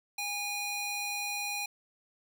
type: tone with high-pass filter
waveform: square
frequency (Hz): 819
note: G#5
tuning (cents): -24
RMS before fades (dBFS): -35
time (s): 0.18-1.66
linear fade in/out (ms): 5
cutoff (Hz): 1800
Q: 0.96
effects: none